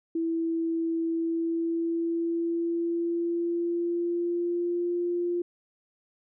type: tone with pitch glide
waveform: sine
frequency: 329.6 to 349.2 Hz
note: E4 to F4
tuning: 0 to 0 cents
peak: -25 dBFS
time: 0.15-5.42 s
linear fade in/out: 5 ms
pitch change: +100 cents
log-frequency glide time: 1.06-4.93 s
effects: none